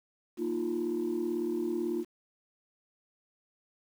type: chord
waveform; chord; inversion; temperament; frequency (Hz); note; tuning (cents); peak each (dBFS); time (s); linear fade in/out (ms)
sine; Bb suspended fourth; none; equal; 233.1 / 311.1 / 349.2; Bb3 / Eb4 / F4; 0 / 0 / 0; -35 / -34 / -30; 0.37-2.05; 50
effects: tanh soft clip ceiling -24 dBFS + 9-bit